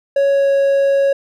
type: tone with pitch glide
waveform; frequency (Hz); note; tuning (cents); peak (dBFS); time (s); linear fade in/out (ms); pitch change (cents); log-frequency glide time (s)
triangle; 556 to 552.8; C#5 to C#5; +5 to -5; -9; 0.16-1.13; 5; -10; 0.3-0.5
effects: none